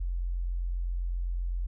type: tone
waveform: sine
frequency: 43.87 Hz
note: F1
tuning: 9 cents sharp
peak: -28 dBFS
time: 0-1.67 s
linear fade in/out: 10 ms
effects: none